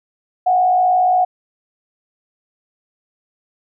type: tone with frequency modulation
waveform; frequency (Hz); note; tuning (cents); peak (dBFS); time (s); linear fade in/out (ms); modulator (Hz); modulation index
sine; 732; F#5; -19; -11; 0.46-1.25; 10; 57.2; 0.43
effects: none